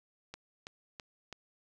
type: click train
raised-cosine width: 0.2 ms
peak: -26 dBFS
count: 4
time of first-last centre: 0.34-1.327 s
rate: 3.04 Hz
effects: none